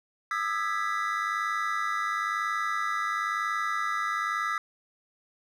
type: chord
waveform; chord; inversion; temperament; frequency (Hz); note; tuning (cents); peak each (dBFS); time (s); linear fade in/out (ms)
triangle; E major seventh; third; equal with one note detuned; 1217.5 / 1318.5 / 1661.2 / 1975.5; D#6 / E6 / G#6 / B6; -38 / 0 / 0 / 0; -30 / -29 / -34 / -32; 0.31-4.58; 2
effects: none